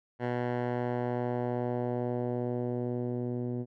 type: tone with low-pass filter sweep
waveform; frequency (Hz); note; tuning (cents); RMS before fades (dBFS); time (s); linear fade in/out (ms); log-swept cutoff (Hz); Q
10% pulse; 122.4; B2; -15; -32; 0.19-3.66; 50; 1700 to 300; 0.95
effects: none